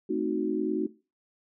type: chord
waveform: sine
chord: A diminished seventh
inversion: none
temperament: equal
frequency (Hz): 220 / 261.6 / 311.1 / 370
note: A3 / C4 / Eb4 / Gb4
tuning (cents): 0 / 0 / 0 / 0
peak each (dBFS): -34 / -34 / -30 / -29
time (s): 0.09-0.87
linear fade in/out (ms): 10
effects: noise-tail reverb RT60 0.3 s tail -18 dB re dry

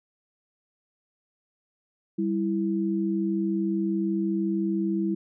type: tone pair together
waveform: sine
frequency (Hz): 195.98 / 329.6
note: G3 / E4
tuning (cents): 0 / 0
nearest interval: major sixth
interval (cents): 900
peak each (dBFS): -26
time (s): 2.18-5.15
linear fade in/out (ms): 10
effects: none

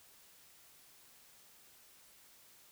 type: silence
effects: white hiss -62 dBFS RMS until 2.71 s

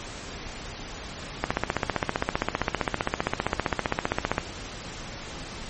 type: click train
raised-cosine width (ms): 0.5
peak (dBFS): -7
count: 46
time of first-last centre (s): 1.44-4.381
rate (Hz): 15.3
effects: pink hiss -38 dBFS RMS until 5.69 s + MP3 32 kbps

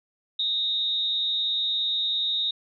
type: tone with amplitude modulation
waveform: sine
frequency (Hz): 3729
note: A#7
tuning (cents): 0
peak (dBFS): -20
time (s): 0.39-2.51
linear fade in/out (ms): 5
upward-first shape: sine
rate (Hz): 217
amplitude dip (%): 65
effects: none

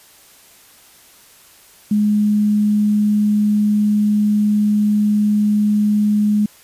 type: tone with quantisation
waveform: sine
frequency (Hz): 209.3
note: G#3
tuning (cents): +14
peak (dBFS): -12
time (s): 1.91-6.46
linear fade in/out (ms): 5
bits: 7
effects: white hiss -47 dBFS RMS until 6.63 s + resampled to 32000 Hz

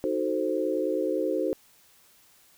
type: chord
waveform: sine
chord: D# diminished seventh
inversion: none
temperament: equal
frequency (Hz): 311.1 / 370 / 440 / 523.3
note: D#4 / F#4 / A4 / C5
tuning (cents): 0 / 0 / 0 / 0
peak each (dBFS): -30 / -30 / -31 / -29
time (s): 0.04-1.53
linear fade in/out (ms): 0
effects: white hiss -59 dBFS RMS until 2.57 s

